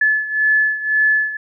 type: beating tone pair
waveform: sine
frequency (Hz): 1725 / 1726.9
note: A6 / A6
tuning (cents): -35 / -33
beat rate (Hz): 1.9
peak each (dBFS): -15 / -19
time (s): 0.01-1.37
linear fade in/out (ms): 5
effects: none